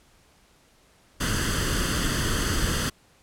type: noise with comb filter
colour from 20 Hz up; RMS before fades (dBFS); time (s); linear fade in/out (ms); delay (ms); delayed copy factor
pink; -25; 1.2-2.9; 10; 0.64; +0.7
effects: pink hiss -59 dBFS RMS until 3.22 s + low-pass 11000 Hz 12 dB/octave